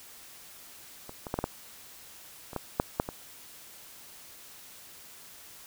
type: clicks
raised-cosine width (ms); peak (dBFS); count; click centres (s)
1; -27 / -23 / -15 / -14 / -14 / -27 / -17 / -9 / -10 / -20; 10; 1.094 / 1.268 / 1.341 / 1.389 / 1.441 / 2.532 / 2.563 / 2.799 / 2.999 / 3.089
effects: white hiss -50 dBFS RMS until 5.66 s